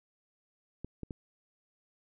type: clicks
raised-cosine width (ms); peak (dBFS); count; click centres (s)
3; -26; 3; 0.846 / 1.033 / 1.108
effects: none